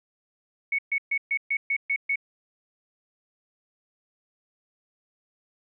sine tone bursts, 2217 Hz, C#7, in tune, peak -22 dBFS, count 8, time 0.72-2.158 s, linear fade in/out 5 ms, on 66 ms, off 130 ms, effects none

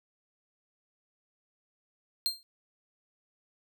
40% pulse tone with exponential decay, 4186 Hz, C8, in tune, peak -22 dBFS, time 2.26-2.43 s, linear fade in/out 0 ms, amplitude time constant 36 ms, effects none

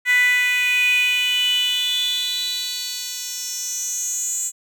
10% pulse tone with high-pass filter sweep, 495.2 Hz, B4, 5 cents sharp, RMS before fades -21 dBFS, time 0.05-4.52 s, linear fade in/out 50 ms, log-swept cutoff 1900 to 7400 Hz, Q 7.6, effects none

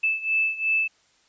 sine beating tone pair, 2627 / 2629.8 Hz, E7 / E7, -7 / -5 cents, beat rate 2.8 Hz, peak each -23 / -26 dBFS, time 0.03-0.88 s, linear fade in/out 10 ms, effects white hiss -62 dBFS RMS until 1.28 s + resampled to 16000 Hz

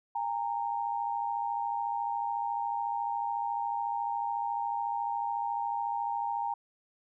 sine tone pair together, 810 / 924 Hz, G#5 / A#5, -43 / -16 cents, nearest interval major second, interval 227 cents, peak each -33 / -32 dBFS, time 0.15-6.54 s, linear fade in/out 5 ms, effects none

